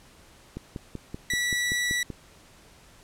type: click train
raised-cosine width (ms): 3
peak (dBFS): -21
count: 9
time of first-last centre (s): 0.57-2.103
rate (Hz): 5.22
type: tone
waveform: sawtooth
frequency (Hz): 1951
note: B6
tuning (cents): -22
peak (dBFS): -21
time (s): 1.3-2.03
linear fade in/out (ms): 2
effects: pink hiss -54 dBFS RMS until 3.03 s + low-pass 11000 Hz 12 dB/octave